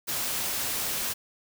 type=noise; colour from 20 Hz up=white; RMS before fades=-30 dBFS; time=0.07-1.14 s; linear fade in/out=20 ms; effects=none